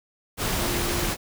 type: tone in noise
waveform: sine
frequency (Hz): 349.2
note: F4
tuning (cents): 0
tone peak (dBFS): -31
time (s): 0.58-1.1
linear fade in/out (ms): 50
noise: pink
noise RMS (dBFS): -26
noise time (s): 0.37-1.17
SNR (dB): -8
effects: none